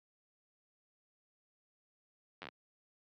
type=slowing click train; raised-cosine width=0.3 ms; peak=-28 dBFS; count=6; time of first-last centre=2.42-2.487 s; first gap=10 ms; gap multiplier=1.15; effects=high-pass 150 Hz 12 dB/octave + low-pass 5000 Hz 12 dB/octave